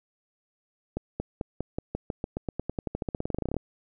accelerating click train, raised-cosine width 2 ms, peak -16 dBFS, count 29, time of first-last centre 0.97-3.567 s, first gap 230 ms, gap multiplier 0.92, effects none

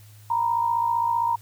sine tone pair together, 932.3 / 987.7 Hz, A#5 / B5, 0 / 0 cents, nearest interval minor second, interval 100 cents, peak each -21 / -27 dBFS, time 0.3-1.36 s, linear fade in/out 5 ms, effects added 105 Hz sine -46 dBFS peak until 1.41 s + white hiss -55 dBFS RMS until 1.41 s

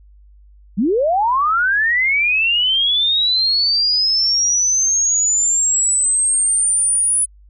sine linear sweep, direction up, 172.4 to 9920 Hz, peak -13 dBFS, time 0.77-7.26 s, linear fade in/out 20 ms, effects added 50 Hz sine -43 dBFS peak until 7.49 s

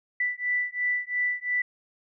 sine beating tone pair, 1975.5 / 1978.4 Hz, B6 / B6, 0 / +3 cents, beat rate 2.9 Hz, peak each -28 dBFS, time 0.2-1.62 s, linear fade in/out 5 ms, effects none

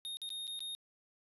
square tone with dropouts, 3702 Hz, A#7, 13 cents flat, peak -40 dBFS, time 0.05-0.75 s, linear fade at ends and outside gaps 0 ms, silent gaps 0.17-0.217 / 0.291-0.303 / 0.47-0.477 / 0.592-0.605 s, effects resampled to 32000 Hz

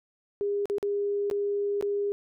sine tone with dropouts, 405.9 Hz, G#4, 40 cents flat, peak -25 dBFS, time 0.41-2.12 s, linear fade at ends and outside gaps 0 ms, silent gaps 0.656-0.699 / 0.783-0.828 / 1.3-1.312 / 1.811-1.825 s, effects none

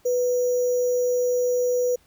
sine tone with sample-and-hold, 493.9 Hz, B4, in tune, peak -19 dBFS, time 0.05-1.96 s, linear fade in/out 10 ms, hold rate 6300 Hz, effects pink hiss -60 dBFS RMS until 2.06 s

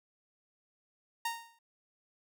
sawtooth tone with exponential decay, 926 Hz, A#5, 12 cents flat, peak -26 dBFS, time 1.25-1.59 s, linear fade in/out 5 ms, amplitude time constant 73 ms, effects none

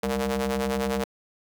sawtooth ring-modulated tone, 130.81 Hz, C3, in tune, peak -17 dBFS, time 0.03-1.04 s, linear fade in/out 5 ms, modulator 332 Hz, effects high-pass 80 Hz 12 dB/octave + 9-bit

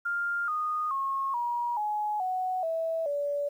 sine tone with pitch steps, 1400 / 1232.9 / 1085.8 / 956.2 / 842.1 / 741.6 / 653.1 / 575.2 Hz, F6 / D#6 / C#6 / A#5 / G#5 / F#5 / E5 / D5, +4 / -16 / -36 / +44 / +24 / +4 / -16 / -36 cents, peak -27 dBFS, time 0.05-3.49 s, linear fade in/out 10 ms, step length 430 ms, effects 10-bit

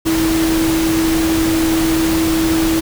sine tone in noise, 324 Hz, E4, 30 cents flat, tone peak -13 dBFS, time 0.05-2.81 s, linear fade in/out 20 ms, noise pink, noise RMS -21 dBFS, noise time 0.05-2.81 s, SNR +5 dB, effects none

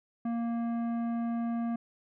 sine tone with tanh clipping, 233.1 Hz, A#3, in tune, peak -31 dBFS, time 0.25-1.76 s, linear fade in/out 5 ms, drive 12 dB, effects none

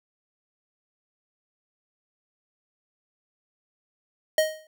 square tone with exponential decay, 625 Hz, D#5, 8 cents sharp, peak -16 dBFS, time 4.38-4.67 s, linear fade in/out 2 ms, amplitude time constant 61 ms, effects none

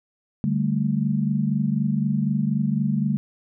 sine chord, D suspended fourth, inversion none, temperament equal, 146.83 / 196 / 220 Hz, D3 / G3 / A3, 0 / 0 / 0 cents, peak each -24 dBFS, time 0.44-3.17 s, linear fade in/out 0 ms, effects none

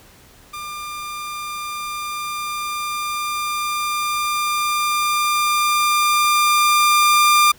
sawtooth tone with level ramp, 1197 Hz, D6, 33 cents sharp, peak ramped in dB -25 to -7 dBFS, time 0.53-7.52 s, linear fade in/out 10 ms, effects pink hiss -48 dBFS RMS until 7.58 s

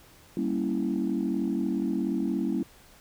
sine chord, G diminished seventh, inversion none, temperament equal, 196 / 233.1 / 277.2 / 329.6 Hz, G3 / Bb3 / Db4 / Fb4, 0 / 0 / 0 / 0 cents, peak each -30 dBFS, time 0.37-2.63 s, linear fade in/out 2 ms, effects tanh soft clip ceiling -18 dBFS + pink hiss -55 dBFS RMS until 3 s

